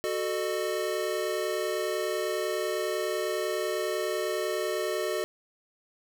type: chord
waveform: square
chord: D# diminished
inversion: first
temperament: equal with one note detuned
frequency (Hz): 370 / 440 / 608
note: F#4 / A4 / D#5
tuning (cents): 0 / 0 / -40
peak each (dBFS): -33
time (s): 0.04-5.24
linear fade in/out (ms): 0
effects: none